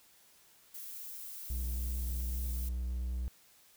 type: noise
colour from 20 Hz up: violet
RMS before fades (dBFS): -45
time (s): 0.74-2.69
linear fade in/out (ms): 5
type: tone with vibrato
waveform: triangle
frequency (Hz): 61.74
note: B1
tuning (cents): 0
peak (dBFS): -31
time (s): 1.5-3.28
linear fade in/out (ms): 0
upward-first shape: sine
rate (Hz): 8.7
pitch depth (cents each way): 12
effects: white hiss -63 dBFS RMS until 3.76 s